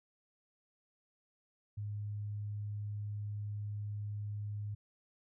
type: tone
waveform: sine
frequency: 103.83 Hz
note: G#2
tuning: in tune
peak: -37 dBFS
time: 1.77-4.75 s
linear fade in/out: 10 ms
effects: none